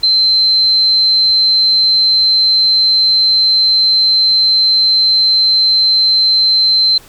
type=tone; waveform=sine; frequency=4100 Hz; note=C8; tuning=36 cents flat; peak=-7 dBFS; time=0.03-6.98 s; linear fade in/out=5 ms; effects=pink hiss -40 dBFS RMS until 7.08 s + MP3 96 kbps